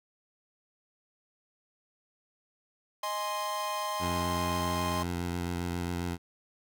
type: chord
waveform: 45% pulse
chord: Ab major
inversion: second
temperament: equal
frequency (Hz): 622.3 / 830.6 / 1046.5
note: Eb5 / Ab5 / C6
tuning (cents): 0 / 0 / 0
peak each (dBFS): -38 / -38 / -33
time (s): 3.03-5.03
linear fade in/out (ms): 5
type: tone with vibrato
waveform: 15% pulse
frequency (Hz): 87.31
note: F2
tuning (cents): 0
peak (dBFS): -25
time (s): 3.99-6.18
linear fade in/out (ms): 50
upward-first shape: sine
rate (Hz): 7.4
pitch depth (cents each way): 22
effects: none